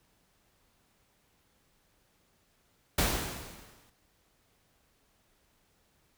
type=noise with exponential decay; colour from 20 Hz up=pink; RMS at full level=-25 dBFS; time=2.98-3.9 s; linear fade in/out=5 ms; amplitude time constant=200 ms; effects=pink hiss -70 dBFS RMS until 6.17 s